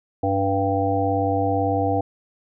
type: harmonic tone with a mistuned harmonic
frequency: 98 Hz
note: G2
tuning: in tune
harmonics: 1 / 3 / 5 / 7 / 8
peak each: -25 / -25 / -25 / -25 / -25 dBFS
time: 0.23-2.01 s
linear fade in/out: 5 ms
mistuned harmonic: 3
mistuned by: -22 cents
effects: none